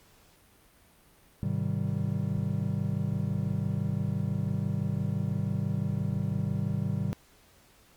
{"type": "chord", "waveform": "triangle", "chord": "Ab major seventh", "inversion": "none", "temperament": "just", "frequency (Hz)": [103.83, 129.78, 155.74, 194.67], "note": ["Ab2", "C3", "Eb3", "G3"], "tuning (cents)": [0, -14, 2, -12], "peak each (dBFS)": -31, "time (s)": [1.43, 7.13], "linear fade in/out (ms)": 0, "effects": ["pink hiss -60 dBFS RMS until 7.96 s", "Opus 48 kbps"]}